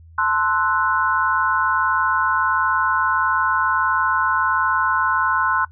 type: chord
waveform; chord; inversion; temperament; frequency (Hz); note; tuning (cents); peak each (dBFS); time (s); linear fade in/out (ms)
sine; F# half-diminished seventh; first; equal; 880 / 1046.5 / 1318.5 / 1480; A5 / C6 / E6 / F#6; 0 / 0 / 0 / 0; -26 / -20 / -24 / -20; 0.18-5.65; 5
effects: noise-tail reverb RT60 0.1 s tail -20 dB re dry + added 82 Hz sine -42 dBFS peak until 5.71 s